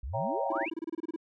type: exponential sweep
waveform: sine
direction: up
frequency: 53 to 2922 Hz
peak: -34 dBFS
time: 0.03-0.7 s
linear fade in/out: 5 ms
type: chord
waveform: sine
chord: C# diminished seventh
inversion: none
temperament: equal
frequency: 554.4 / 659.3 / 784 / 932.3 Hz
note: C#5 / E5 / G5 / Bb5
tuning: 0 / 0 / 0 / 0 cents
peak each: -34 / -36 / -35 / -35 dBFS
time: 0.13-0.66 s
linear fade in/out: 20 ms
type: tone bursts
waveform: triangle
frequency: 326.7 Hz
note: E4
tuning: 15 cents flat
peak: -30 dBFS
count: 13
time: 0.5-1.162 s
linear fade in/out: 5 ms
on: 26 ms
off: 27 ms
effects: none